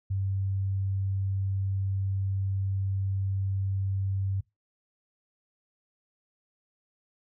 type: tone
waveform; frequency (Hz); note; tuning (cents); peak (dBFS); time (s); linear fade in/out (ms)
sine; 97; G2; -18; -26; 0.1-4.41; 10
effects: noise-tail reverb RT60 0.2 s tail -22 dB re dry